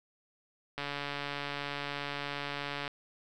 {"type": "click train", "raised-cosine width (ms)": 0.3, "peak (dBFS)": -20, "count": 301, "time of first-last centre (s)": [0.78, 2.878], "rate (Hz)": 143, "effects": []}